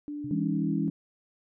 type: tone with pitch glide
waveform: sine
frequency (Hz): 293.7 to 322.1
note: D4 to E4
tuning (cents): 0 to -40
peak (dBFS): -33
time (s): 0.08-0.88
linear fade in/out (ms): 0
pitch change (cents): +160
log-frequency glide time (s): 0.3-0.71
type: tone with exponential decay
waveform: sine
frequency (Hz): 132.8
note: C3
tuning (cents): +26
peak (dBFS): -34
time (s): 0.24-0.43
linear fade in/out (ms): 5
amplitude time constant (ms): 41
type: chord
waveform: sine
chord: C# minor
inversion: first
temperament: equal with one note detuned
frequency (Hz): 164.81 / 203 / 277.2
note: E3 / G#3 / C#4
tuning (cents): 0 / -39 / 0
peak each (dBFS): -30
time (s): 0.31-0.9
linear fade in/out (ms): 2
effects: none